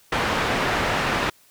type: low-pass noise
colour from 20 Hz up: white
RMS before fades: -23 dBFS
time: 0.12-1.3 s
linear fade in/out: 5 ms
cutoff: 1800 Hz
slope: 12 dB/octave
effects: white hiss -56 dBFS RMS until 1.5 s